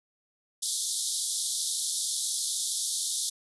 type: band-pass noise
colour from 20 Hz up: white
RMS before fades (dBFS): -31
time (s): 0.62-3.3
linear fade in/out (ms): 10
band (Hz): 3400 to 11000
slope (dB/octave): 96
effects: none